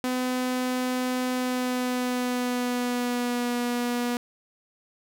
sawtooth tone with pitch glide, 252.9 to 242.3 Hz, B3 to B3, +41 to -33 cents, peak -21 dBFS, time 0.04-4.17 s, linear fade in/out 0 ms, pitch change -74 cents, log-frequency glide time 1.32-3.55 s, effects none

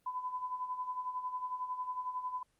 sine tone with tremolo, 1005 Hz, B5, 30 cents sharp, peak -33 dBFS, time 0.06-2.43 s, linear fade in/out 5 ms, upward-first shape sine, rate 11 Hz, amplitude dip 65%, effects pink hiss -75 dBFS RMS until 2.59 s + Opus 24 kbps

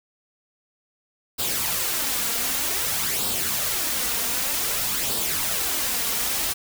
white noise with flanger, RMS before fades -25 dBFS, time 1.38-6.54 s, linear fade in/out 20 ms, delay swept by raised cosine 0.23 to 4.33 ms, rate 0.53 Hz, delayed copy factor +0.5, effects none

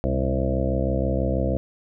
harmonic tone with a mistuned harmonic, 66.2 Hz, C2, 21 cents sharp, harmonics 1 / 2 / 3 / 4 / 5 / 7 / 8 / 9 / 10, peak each -25 / -28 / -29 / -31 / -31 / -33 / -28 / -33 / -33 dBFS, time 0.04-1.57 s, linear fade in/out 0 ms, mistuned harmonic 2, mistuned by -69 cents, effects none

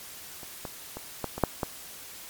clicks, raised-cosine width 1 ms, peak -28 / -21 / -22 / -15 / -20 / -6 / -13 dBFS, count 7, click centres 0.432 / 0.652 / 0.97 / 1.243 / 1.38 / 1.437 / 1.632 s, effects white hiss -44 dBFS RMS until 2.29 s + MP3 96 kbps

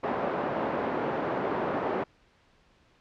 pink band-pass noise, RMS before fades -30 dBFS, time 0.03-2.04 s, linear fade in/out 10 ms, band 310 to 1000 Hz, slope 12 dB/octave, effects pink hiss -63 dBFS RMS until 3 s + low-pass 4000 Hz 12 dB/octave

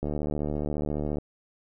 click train, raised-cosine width 2 ms, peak -17 dBFS, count 87, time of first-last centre 0.03-1.184 s, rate 74.5 Hz, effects none

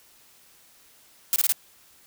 blue noise bursts, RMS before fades -21 dBFS, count 4, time 1.33-1.522 s, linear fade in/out 0 ms, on 30 ms, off 24 ms, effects white hiss -56 dBFS RMS until 2.06 s

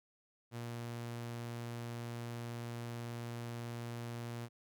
sawtooth tone, 118.2 Hz, A#2, 24 cents sharp, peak -37 dBFS, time 0.51-4.49 s, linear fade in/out 50 ms, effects none

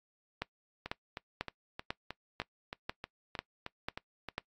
two click trains, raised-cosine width 0.3 ms, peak -23 / -18 dBFS, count 12 / 9, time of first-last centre 0.86-4.287 / 0.42-4.38 s, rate 3.21 / 2.02 Hz, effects noise-tail reverb RT60 0.1 s tail -21 dB re dry + AAC 64 kbps

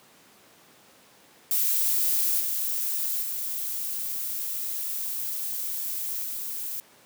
violet noise with level steps, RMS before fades -24 / -28 / -31 / -33 dBFS, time 1.51-6.8 s, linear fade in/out 0 ms, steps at 2.39 / 3.21 / 6.23 s, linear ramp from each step 20 ms, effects pink hiss -55 dBFS RMS until 7.05 s + high-pass 200 Hz 12 dB/octave

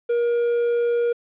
triangle tone, 474.3 Hz, A#4, 30 cents sharp, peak -16 dBFS, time 0.09-1.13 s, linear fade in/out 10 ms, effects resampled to 8000 Hz + 9-bit

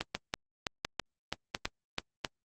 two click trains, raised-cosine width 0.2 ms, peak -13 / -13 dBFS, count 4 / 7, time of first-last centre 0.15-2.248 / 0.01-1.984 s, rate 1.43 / 3.04 Hz, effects Opus 24 kbps

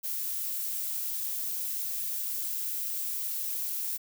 violet noise, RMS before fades -33 dBFS, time 0.03-3.98 s, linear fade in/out 20 ms, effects none

